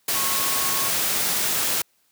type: tone in noise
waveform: sine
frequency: 1095 Hz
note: C#6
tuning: 22 cents flat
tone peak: -31 dBFS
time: 0.15-0.89 s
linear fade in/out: 5 ms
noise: white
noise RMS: -23 dBFS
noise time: 0.08-1.82 s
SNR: -11 dB
effects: white hiss -65 dBFS RMS until 2.11 s + high-pass 100 Hz 12 dB/octave